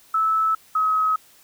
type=tone pair in turn; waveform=sine; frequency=1307 / 1274.9 Hz; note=E6 / D#6; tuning=-15 / +42 cents; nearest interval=unison; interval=43 cents; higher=first; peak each=-17 dBFS; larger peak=neither; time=0.14-0.55 / 0.75-1.16 s; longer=neither; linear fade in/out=5 ms; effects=white hiss -53 dBFS RMS until 1.43 s